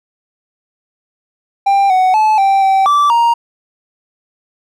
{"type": "tone with pitch steps", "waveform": "triangle", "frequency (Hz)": [792, 745, 864, 782, 773, 1163, 936], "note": ["G5", "F#5", "A5", "G5", "G5", "D6", "A#5"], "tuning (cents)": [18, 12, -32, -4, -24, -17, 7], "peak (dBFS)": -6, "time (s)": [1.66, 3.34], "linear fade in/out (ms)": 10, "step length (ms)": 240, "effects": []}